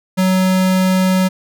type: tone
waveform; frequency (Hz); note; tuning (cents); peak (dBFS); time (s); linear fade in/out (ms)
square; 186.6; F#3; +15; -12; 0.17-1.29; 20
effects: none